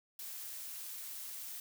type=noise; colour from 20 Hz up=blue; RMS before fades=-45 dBFS; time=0.19-1.6 s; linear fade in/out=2 ms; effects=none